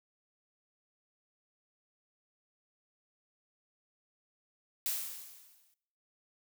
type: noise with exponential decay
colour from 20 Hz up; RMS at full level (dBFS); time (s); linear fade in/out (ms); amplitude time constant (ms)
blue; -32; 4.86-5.74; 0; 190
effects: noise-tail reverb RT60 0.8 s tail -21 dB re dry